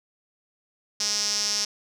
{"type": "tone with band-pass filter", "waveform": "sawtooth", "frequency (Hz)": 207.7, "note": "G#3", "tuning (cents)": 0, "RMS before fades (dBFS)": -26, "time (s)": [1, 1.65], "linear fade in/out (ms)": 5, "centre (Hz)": 5500, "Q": 6.6, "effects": []}